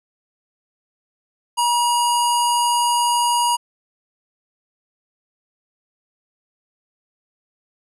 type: tone with low-pass filter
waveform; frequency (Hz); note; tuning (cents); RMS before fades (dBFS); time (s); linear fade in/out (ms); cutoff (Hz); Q
square; 957; A#5; +45; -18; 1.57-3.57; 20; 10000; 2.8
effects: none